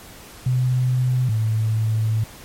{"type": "tone pair in turn", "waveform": "sine", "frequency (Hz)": [126.8, 110.21], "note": ["B2", "A2"], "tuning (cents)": [46, 3], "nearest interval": "major second", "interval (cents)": 243, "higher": "first", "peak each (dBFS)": [-16, -17], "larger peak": "first", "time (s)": [[0.46, 1.29], [1.29, 2.24]], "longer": "second", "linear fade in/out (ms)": 5, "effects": ["pink hiss -42 dBFS RMS until 2.44 s", "MP3 64 kbps"]}